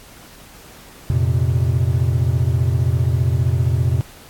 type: chord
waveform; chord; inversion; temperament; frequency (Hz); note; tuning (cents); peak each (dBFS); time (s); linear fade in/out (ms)
triangle; F suspended fourth; none; equal with one note detuned; 87.31 / 115.67 / 130.81; F2 / Bb2 / C3; 0 / -13 / 0; -17; 1.1-4.01; 0
effects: pink hiss -43 dBFS RMS until 4.29 s + AAC 64 kbps